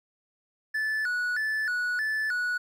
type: tone with vibrato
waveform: triangle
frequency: 1600 Hz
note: G6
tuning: 35 cents sharp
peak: -24 dBFS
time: 0.74-2.58 s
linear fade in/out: 10 ms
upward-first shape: square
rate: 1.6 Hz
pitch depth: 150 cents each way
effects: 11-bit